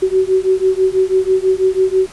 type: beating tone pair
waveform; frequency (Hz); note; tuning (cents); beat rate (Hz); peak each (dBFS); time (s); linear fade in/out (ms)
sine; 374.1 / 380.2; F#4 / F#4; +19 / +47; 6.1; -14; 0.02-2.07; 10
effects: pink hiss -38 dBFS RMS until 2.12 s + resampled to 24000 Hz